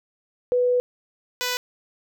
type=tone pair in turn; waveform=sine / 5% pulse; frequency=494.1 / 496.2 Hz; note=B4 / B4; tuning=+1 / +8 cents; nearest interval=unison; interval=7 cents; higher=second; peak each=-17 / -12 dBFS; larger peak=second; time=0.52-0.8 / 1.41-1.57 s; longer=first; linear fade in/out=0 ms; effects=none